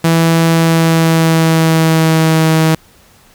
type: tone with pitch glide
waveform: sawtooth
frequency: 164.81 to 159.75 Hz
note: E3 to D#3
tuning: 0 to +46 cents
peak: -4 dBFS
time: 0.04-2.75 s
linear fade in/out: 5 ms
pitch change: -54 cents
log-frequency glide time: 0.49-2.48 s
effects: pink hiss -46 dBFS RMS until 3.34 s